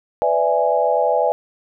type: chord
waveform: sine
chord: E dominant seventh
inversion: second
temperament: equal with one note detuned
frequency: 499.3 / 587.3 / 659.3 / 830.6 Hz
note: B4 / D5 / E5 / G#5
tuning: +19 / 0 / 0 / 0 cents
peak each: -20 dBFS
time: 0.22-1.32 s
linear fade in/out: 0 ms
effects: none